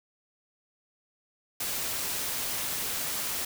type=noise; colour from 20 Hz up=white; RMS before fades=-32 dBFS; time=1.6-3.45 s; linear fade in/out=5 ms; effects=none